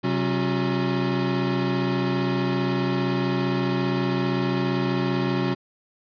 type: tone cluster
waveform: square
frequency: 131.8 / 189.4 / 274.7 / 360.2 Hz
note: C3 / F#3 / C#4 / F#4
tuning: +13 / +41 / -16 / -46 cents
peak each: -28 dBFS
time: 0.03-5.55 s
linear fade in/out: 20 ms
effects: resampled to 11025 Hz